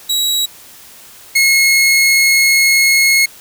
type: tone pair in turn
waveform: sawtooth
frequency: 3875 / 2169 Hz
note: B7 / C#7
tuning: -34 / -38 cents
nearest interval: minor seventh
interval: 1004 cents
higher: first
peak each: -10 / -5 dBFS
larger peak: second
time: 0.09-0.46 / 1.35-3.26 s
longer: second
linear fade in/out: 10 ms
effects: white hiss -39 dBFS RMS until 3.4 s